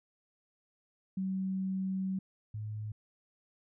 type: tone pair in turn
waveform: sine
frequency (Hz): 189.9 / 106.96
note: F#3 / A2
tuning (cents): +45 / -49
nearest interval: minor seventh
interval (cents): 994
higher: first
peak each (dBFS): -31 / -36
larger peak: first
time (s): 1.17-2.19 / 2.54-2.92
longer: first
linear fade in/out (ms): 5
effects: none